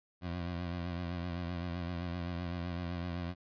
20% pulse tone with vibrato, 87.31 Hz, F2, in tune, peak -31 dBFS, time 0.21-3.35 s, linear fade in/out 50 ms, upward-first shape triangle, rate 7.8 Hz, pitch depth 64 cents each way, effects resampled to 11025 Hz

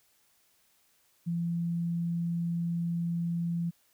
sine tone, 170 Hz, F3, 46 cents flat, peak -28 dBFS, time 1.26-3.71 s, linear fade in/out 20 ms, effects white hiss -68 dBFS RMS until 3.93 s

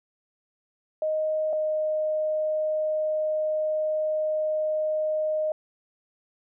sine tone pair in turn, 622.3 / 618.7 Hz, D#5 / D#5, 0 / -10 cents, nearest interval unison, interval 10 cents, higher first, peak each -23 dBFS, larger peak neither, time 1.02-1.53 / 1.53-5.52 s, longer second, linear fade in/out 2 ms, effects none

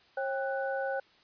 sine tone cluster, 541 / 790 / 1487 Hz, C#5 / G5 / F#6, -42 / +13 / +8 cents, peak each -32 / -36 / -37 dBFS, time 0.17-1 s, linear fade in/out 5 ms, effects white hiss -62 dBFS RMS until 1.23 s + resampled to 11025 Hz

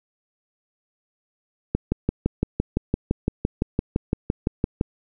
click train, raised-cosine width 3 ms, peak -7 dBFS, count 19, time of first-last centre 1.75-4.811 s, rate 5.88 Hz, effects none

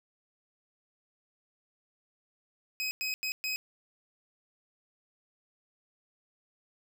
25% pulse tone bursts at uneven times, 2528 Hz, D#7, 27 cents sharp, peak -27 dBFS, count 4, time 2.8-2.91 / 3.01-3.14 / 3.23-3.32 / 3.44-3.56 s, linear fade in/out 0 ms, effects none

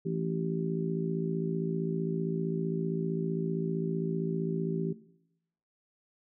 harmonic tone, 55.4 Hz, A1, 13 cents sharp, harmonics 3 / 4 / 5 / 6 / 7, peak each -32 / -39 / -40 / -44 / -34 dBFS, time 0.05-4.93 s, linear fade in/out 10 ms, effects noise-tail reverb RT60 0.8 s tail -17 dB re dry

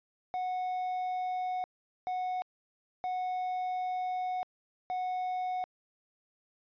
triangle tone bursts at uneven times, 735 Hz, F#5, 12 cents flat, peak -29 dBFS, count 4, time 0.34-1.64 / 2.07-2.42 / 3.04-4.43 / 4.9-5.64 s, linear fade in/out 0 ms, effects resampled to 11025 Hz

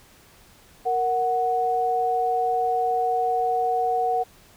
sine tone pair together, 466.2 / 740 Hz, A#4 / F#5, 0 / 0 cents, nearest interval minor sixth, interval 800 cents, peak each -26 / -21 dBFS, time 0.85-4.24 s, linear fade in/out 20 ms, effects pink hiss -53 dBFS RMS until 4.56 s

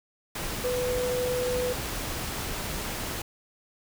sine tone in noise, 497.6 Hz, B4, 13 cents sharp, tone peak -26 dBFS, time 0.64-1.73 s, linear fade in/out 5 ms, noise pink, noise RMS -33 dBFS, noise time 0.35-3.22 s, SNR +4 dB, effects none

